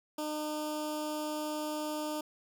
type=tone with notch filter; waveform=15% pulse; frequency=303.8 Hz; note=D#4; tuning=41 cents flat; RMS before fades=-36 dBFS; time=0.18-2.21 s; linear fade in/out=5 ms; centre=1900 Hz; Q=0.95; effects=none